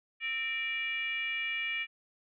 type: tone with frequency modulation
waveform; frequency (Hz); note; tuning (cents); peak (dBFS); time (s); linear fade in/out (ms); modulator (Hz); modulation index
sine; 2349; D7; 0; -31; 0.2-1.87; 50; 521; 0.9
effects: none